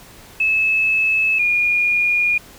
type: tone pair in turn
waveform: sine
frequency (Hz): 2600 / 2431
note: E7 / D#7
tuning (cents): -24 / -41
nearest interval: minor second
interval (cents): 117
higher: first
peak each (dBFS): -14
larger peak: neither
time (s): 0.4-1.39 / 1.39-2.38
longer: neither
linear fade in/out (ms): 5
effects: pink hiss -43 dBFS RMS until 2.58 s